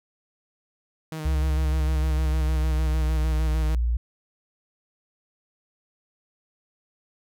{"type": "tone with vibrato", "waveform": "sawtooth", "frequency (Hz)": 156.2, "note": "D#3", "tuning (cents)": 7, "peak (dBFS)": -27, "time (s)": [1.12, 3.75], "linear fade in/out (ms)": 0, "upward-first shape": "square", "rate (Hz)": 6.6, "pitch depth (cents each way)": 26}
{"type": "exponential sweep", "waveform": "sine", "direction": "down", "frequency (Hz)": [68, 58.27], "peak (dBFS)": -20, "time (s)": [1.25, 3.97], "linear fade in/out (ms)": 5}
{"effects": []}